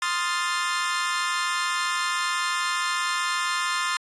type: chord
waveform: sawtooth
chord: F dominant seventh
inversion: second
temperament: equal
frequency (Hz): 1046.5 / 1244.5 / 1396.9 / 1760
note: C6 / Eb6 / F6 / A6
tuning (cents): 0 / 0 / 0 / 0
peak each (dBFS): -24 / -27 / -27 / -26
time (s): 0.02-3.97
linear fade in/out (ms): 2
effects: resampled to 22050 Hz